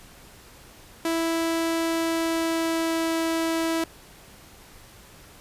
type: tone with pitch glide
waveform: sawtooth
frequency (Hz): 329.6 to 327.5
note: E4 to E4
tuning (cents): 0 to -11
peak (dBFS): -19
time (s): 1.05-3.84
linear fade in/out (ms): 2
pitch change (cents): -11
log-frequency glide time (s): 1.78-3.1
effects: pink hiss -49 dBFS RMS until 5.4 s + resampled to 32000 Hz